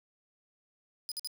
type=tone bursts; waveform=sawtooth; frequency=4978 Hz; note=D#8; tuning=in tune; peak=-32 dBFS; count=3; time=1.09-1.273 s; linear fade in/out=0 ms; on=27 ms; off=51 ms; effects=none